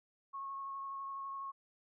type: tone with vibrato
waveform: sine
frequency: 1094 Hz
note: C#6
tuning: 23 cents flat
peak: -40 dBFS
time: 0.33-1.52 s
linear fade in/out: 20 ms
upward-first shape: sine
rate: 12 Hz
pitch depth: 11 cents each way
effects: none